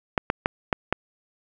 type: clicks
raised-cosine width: 0.5 ms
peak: -5 dBFS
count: 5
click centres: 0.178 / 0.301 / 0.459 / 0.728 / 0.926 s
effects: none